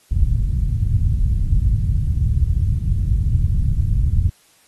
white low-pass noise, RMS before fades -17 dBFS, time 0.11-4.3 s, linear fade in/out 10 ms, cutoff 110 Hz, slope 24 dB/octave, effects white hiss -55 dBFS RMS until 4.67 s + AAC 32 kbps

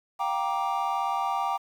triangle chord, G minor seventh, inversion third, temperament just, 705.6 / 784 / 940.8 / 1176 Hz, F5 / G5 / Bb5 / D6, +18 / 0 / +16 / +2 cents, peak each -33 / -27 / -29 / -29 dBFS, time 0.19-1.58 s, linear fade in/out 20 ms, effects 9-bit

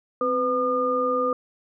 sine tone cluster, 260 / 501 / 1214 Hz, C4 / B4 / D#6, -11 / +25 / -43 cents, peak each -30 / -23 / -24 dBFS, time 0.21-1.33 s, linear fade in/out 2 ms, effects none

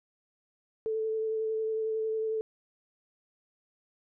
sine tone with vibrato, 440 Hz, A4, in tune, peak -28 dBFS, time 0.86-2.41 s, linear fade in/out 0 ms, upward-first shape sine, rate 11 Hz, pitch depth 14 cents each way, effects none

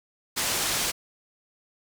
white low-pass noise, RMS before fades -27 dBFS, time 0.36-0.92 s, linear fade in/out 20 ms, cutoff 9100 Hz, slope 12 dB/octave, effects none

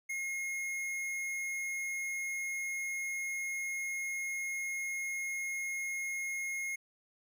sine tone with hard clipping, 2152 Hz, C7, 48 cents sharp, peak -36 dBFS, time 0.09-6.76 s, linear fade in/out 10 ms, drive 14 dB, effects none

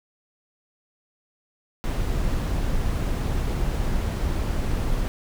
brown noise, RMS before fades -24 dBFS, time 1.84-5.08 s, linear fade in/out 0 ms, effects none

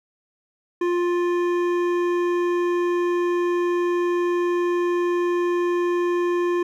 sine tone with hard clipping, 350.7 Hz, F4, 7 cents sharp, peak -21 dBFS, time 0.81-6.63 s, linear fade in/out 5 ms, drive 12 dB, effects none

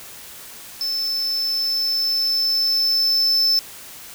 triangle tone with level ramp, 5274 Hz, E8, in tune, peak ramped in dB -20 to -13 dBFS, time 0.81-3.59 s, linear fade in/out 0 ms, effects white hiss -39 dBFS RMS until 4.14 s

